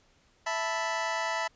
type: chord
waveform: 25% pulse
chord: E suspended fourth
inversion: none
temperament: just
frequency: 659.3 / 879 / 988.9 Hz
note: E5 / A5 / B5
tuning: 0 / -2 / +2 cents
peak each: -30 dBFS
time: 0.46-1.48 s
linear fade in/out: 10 ms
effects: pink hiss -65 dBFS RMS until 1.55 s + resampled to 16000 Hz